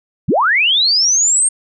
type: linear sweep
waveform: sine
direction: up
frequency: 87.31 to 8680 Hz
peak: -10 dBFS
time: 0.28-1.49 s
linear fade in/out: 10 ms
effects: none